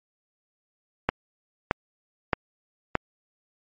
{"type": "click train", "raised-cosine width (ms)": 0.5, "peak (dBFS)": -5, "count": 4, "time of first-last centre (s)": [1.09, 2.953], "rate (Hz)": 1.61, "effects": ["MP3 32 kbps"]}